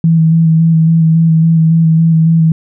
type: tone with vibrato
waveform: sine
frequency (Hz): 162.6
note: E3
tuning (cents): -23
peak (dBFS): -5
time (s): 0.04-2.52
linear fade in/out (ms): 2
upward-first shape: square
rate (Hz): 3.6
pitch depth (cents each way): 18
effects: none